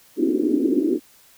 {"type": "band-pass noise", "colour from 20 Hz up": "white", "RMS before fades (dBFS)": -20, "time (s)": [0.16, 1], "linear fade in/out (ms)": 50, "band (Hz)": [260, 360], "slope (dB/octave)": 48, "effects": ["white hiss -53 dBFS RMS until 1.37 s"]}